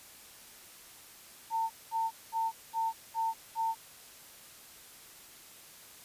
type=tone bursts; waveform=sine; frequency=900 Hz; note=A5; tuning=39 cents sharp; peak=-28 dBFS; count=6; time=1.5-3.75 s; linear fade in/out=50 ms; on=200 ms; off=210 ms; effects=white hiss -53 dBFS RMS until 6.04 s + resampled to 32000 Hz

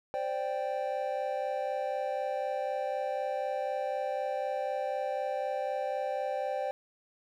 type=chord; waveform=triangle; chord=C suspended second; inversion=none; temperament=equal; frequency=523.3 / 587.3 / 784 Hz; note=C5 / D5 / G5; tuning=0 / 0 / 0 cents; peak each=-33 dBFS; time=0.14-6.71 s; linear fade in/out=0 ms; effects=none

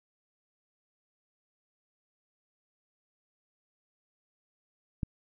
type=click; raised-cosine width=5 ms; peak=-18 dBFS; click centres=5.032 s; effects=none

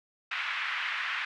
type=band-pass noise; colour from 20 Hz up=white; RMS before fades=-33 dBFS; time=0.31-1.25 s; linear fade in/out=5 ms; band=1200 to 2600 Hz; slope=24 dB/octave; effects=none

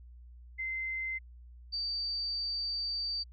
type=tone pair in turn; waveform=sine; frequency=2072 / 4627 Hz; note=C7 / D8; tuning=-17 / -27 cents; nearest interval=octave + major second; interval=1390 cents; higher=second; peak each=-33 / -32 dBFS; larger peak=second; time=0.58-1.19 / 1.72-3.24 s; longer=second; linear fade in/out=20 ms; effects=added 60 Hz sine -49 dBFS peak until 3.32 s

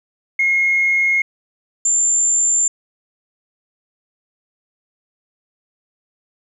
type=tone pair in turn; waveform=sine; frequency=2154 / 7245 Hz; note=C7 / A8; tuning=+50 / +50 cents; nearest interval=octave + major sixth; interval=2100 cents; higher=second; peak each=-12 dBFS; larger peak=neither; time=0.39-1.22 / 1.85-2.68 s; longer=neither; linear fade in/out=5 ms; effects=tanh soft clip ceiling -8 dBFS + 9-bit

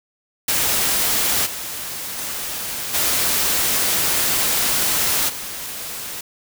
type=noise with level steps; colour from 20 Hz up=white; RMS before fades=-19 / -29 / -27 / -19 / -30 dBFS; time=0.48-6.21 s; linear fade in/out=5 ms; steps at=1.45 / 2.17 / 2.93 / 5.28 s; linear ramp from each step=20 ms; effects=none

